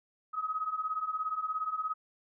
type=beating tone pair; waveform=sine; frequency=1256 / 1273 Hz; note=D#6 / D#6; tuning=+16 / +39 cents; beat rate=17 Hz; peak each=-36 / -33 dBFS; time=0.33-1.94 s; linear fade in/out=20 ms; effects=none